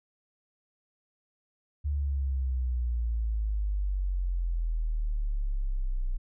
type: exponential sweep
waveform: sine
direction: down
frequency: 73.42 to 30.23 Hz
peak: -26 dBFS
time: 1.84-6.18 s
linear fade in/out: 20 ms
effects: none